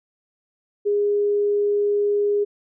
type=tone; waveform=sine; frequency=410.5 Hz; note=G#4; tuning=20 cents flat; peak=-17 dBFS; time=0.85-2.45 s; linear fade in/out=20 ms; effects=none